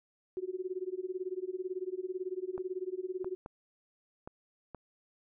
sine tone with tremolo, 370 Hz, F#4, in tune, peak -31 dBFS, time 0.37-3.35 s, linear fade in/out 0 ms, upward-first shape sine, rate 18 Hz, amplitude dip 95%
clicks, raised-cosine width 1 ms, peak -29 dBFS, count 5, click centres 2.579 / 3.245 / 3.461 / 4.275 / 4.747 s
effects none

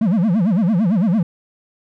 triangle tone with vibrato, 196 Hz, G3, in tune, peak -11 dBFS, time 0.01-1.23 s, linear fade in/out 5 ms, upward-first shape sine, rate 8.9 Hz, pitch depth 290 cents each way, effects none

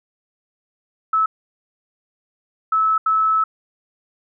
sine tone bursts at uneven times, 1302 Hz, E6, 22 cents flat, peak -14 dBFS, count 3, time 1.13-1.26 / 2.72-2.98 / 3.06-3.44 s, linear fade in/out 5 ms, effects none

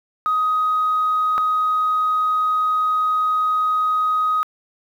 sine tone pair in turn, 1255 / 1255 Hz, D#6 / D#6, +15 / +15 cents, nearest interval unison, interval 0 cents, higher neither, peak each -15 / -15 dBFS, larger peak neither, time 0.26-1.38 / 1.38-4.43 s, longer second, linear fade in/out 0 ms, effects tanh soft clip ceiling -12 dBFS + 8-bit

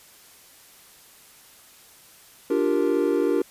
triangle chord, G minor seventh, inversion second, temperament equal, 293.7 / 349.2 / 392 / 466.2 Hz, D4 / F4 / G4 / Bb4, 0 / 0 / 0 / 0 cents, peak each -23 dBFS, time 2.5-3.42 s, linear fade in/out 5 ms, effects white hiss -51 dBFS RMS until 3.5 s + resampled to 32000 Hz

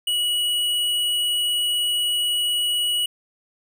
sine tone with hard clipping, 2923 Hz, F#7, 22 cents flat, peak -21 dBFS, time 0.07-3.06 s, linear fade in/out 5 ms, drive 12 dB, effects none

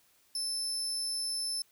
30% pulse tone, 5274 Hz, E8, in tune, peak -28 dBFS, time 0.35-1.62 s, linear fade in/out 2 ms, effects white hiss -67 dBFS RMS until 1.71 s

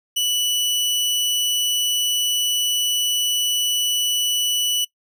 sawtooth tone, 2960 Hz, F#7, in tune, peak -15 dBFS, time 0.16-4.85 s, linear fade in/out 10 ms, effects noise-tail reverb RT60 0.1 s tail -21 dB re dry

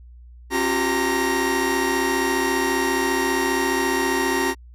45% pulse tone cluster, 270.3 / 354.1 / 388.9 / 916 / 1880 Hz, C#4 / F4 / G4 / A#5 / A#6, -44 / +24 / -14 / -31 / +14 cents, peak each -26 dBFS, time 0.5-4.55 s, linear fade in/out 50 ms, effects added 60 Hz sine -41 dBFS peak until 4.74 s + resampled to 32000 Hz

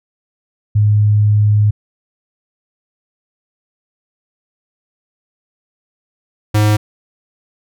sine / square tone pair in turn, 104.9 / 105.75 Hz, G#2 / G#2, +18 / +32 cents, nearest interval unison, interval 14 cents, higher second, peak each -8 / -10 dBFS, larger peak first, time 0.75-1.71 / 6.54-6.77 s, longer first, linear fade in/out 10 ms, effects none

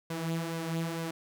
sawtooth tone with flanger, 164.81 Hz, E3, in tune, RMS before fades -34 dBFS, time 0.1-1.11 s, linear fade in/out 5 ms, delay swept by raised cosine 1.9 to 5.8 ms, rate 2.2 Hz, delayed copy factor +0.55, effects none

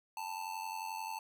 square tone with amplitude modulation, 884 Hz, A5, 8 cents sharp, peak -36 dBFS, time 0.17-1.19 s, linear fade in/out 2 ms, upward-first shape sine, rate 91.3 Hz, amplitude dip 75%, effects none

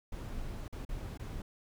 brown noise with dropouts, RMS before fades -40 dBFS, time 0.12-1.42 s, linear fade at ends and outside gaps 5 ms, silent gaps 0.681-0.725 / 0.851-0.89 / 1.176-1.194 s, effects none

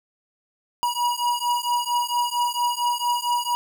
square beating tone pair, 962 / 966.4 Hz, B5 / B5, -46 / -38 cents, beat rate 4.4 Hz, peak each -25 dBFS, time 0.83-3.55 s, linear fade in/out 0 ms, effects none

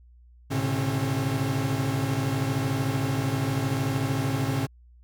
45% pulse tone cluster, 108.9 / 129.7 / 142.7 / 269.8 Hz, A2 / C3 / D3 / C#4, -17 / -15 / -49 / -47 cents, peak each -30 dBFS, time 0.5-4.67 s, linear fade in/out 20 ms, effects added 60 Hz sine -50 dBFS peak until 5.03 s

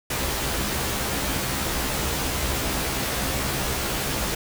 pink noise with comb filter, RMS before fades -26 dBFS, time 0.1-4.35 s, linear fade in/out 5 ms, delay 15 ms, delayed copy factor +0.9, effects none

